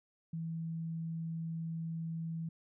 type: tone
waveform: sine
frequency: 163.8 Hz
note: E3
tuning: 11 cents flat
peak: -36 dBFS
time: 0.33-2.49 s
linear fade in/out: 5 ms
effects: none